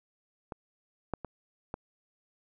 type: clicks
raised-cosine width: 1 ms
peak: -24 / -17 / -24 / -21 dBFS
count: 4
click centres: 0.522 / 1.137 / 1.247 / 1.741 s
effects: none